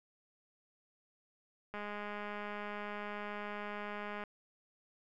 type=click train; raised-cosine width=0.5 ms; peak=-28 dBFS; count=518; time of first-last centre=1.74-4.238 s; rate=207 Hz; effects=none